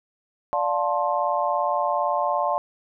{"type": "chord", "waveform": "sine", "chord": "D minor seventh", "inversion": "none", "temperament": "just", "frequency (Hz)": [587.3, 704.8, 881, 1057.2], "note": ["D5", "F5", "A5", "C6"], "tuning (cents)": [0, 16, 2, 18], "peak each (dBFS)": -26, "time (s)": [0.53, 2.58], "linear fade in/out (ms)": 0, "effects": []}